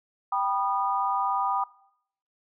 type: chord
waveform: sine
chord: G augmented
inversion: none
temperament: just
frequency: 784 / 980 / 1225 Hz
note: G5 / B5 / D#6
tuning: 0 / -14 / -27 cents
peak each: -28 dBFS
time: 0.32-1.64 s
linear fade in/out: 5 ms
effects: noise-tail reverb RT60 0.7 s tail -20 dB re dry